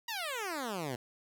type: exponential sweep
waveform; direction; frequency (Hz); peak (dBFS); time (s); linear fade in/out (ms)
10% pulse; down; 969 to 116.54; -27; 0.08-0.96; 5
effects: none